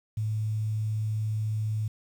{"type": "tone with quantisation", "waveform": "sine", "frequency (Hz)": 108.2, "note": "A2", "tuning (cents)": -29, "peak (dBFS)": -26, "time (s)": [0.17, 1.88], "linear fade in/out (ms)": 5, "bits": 9, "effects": []}